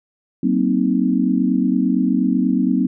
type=chord; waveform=sine; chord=C half-diminished seventh; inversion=second; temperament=equal with one note detuned; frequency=188.88 / 233.1 / 261.6 / 311.1 Hz; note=Gb3 / Bb3 / C4 / Eb4; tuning=+36 / 0 / 0 / 0 cents; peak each=-20 / -20 / -18 / -23 dBFS; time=0.43-2.87 s; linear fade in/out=5 ms; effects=none